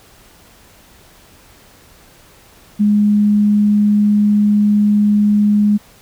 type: tone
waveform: sine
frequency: 207.7 Hz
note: G#3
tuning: in tune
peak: -9 dBFS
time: 2.79-5.78 s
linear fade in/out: 20 ms
effects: pink hiss -46 dBFS RMS until 6.01 s